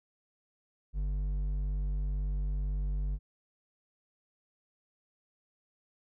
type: tone with hard clipping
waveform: sine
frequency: 49 Hz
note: G1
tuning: in tune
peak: -31 dBFS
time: 0.93-3.19 s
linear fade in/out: 50 ms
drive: 6 dB
effects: none